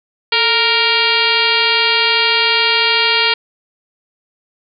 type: harmonic tone with a mistuned harmonic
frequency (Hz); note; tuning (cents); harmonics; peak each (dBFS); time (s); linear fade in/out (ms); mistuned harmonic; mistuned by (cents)
466.2; A#4; 0; 1 / 2 / 3 / 4 / 5 / 6 / 7 / 8 / 9 / 10; -23 / -21 / -21 / -22 / -18 / -18 / -19 / -24 / -20 / -23; 0.32-3.34; 5; 1; -83
effects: none